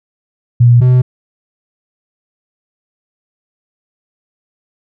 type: tone pair in turn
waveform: sine / triangle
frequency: 120.3 / 126.24 Hz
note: B2 / B2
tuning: -45 / +38 cents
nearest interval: minor second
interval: 83 cents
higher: second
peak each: -3 dBFS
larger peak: neither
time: 0.6-0.81 / 0.81-1.02 s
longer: neither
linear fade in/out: 10 ms
effects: none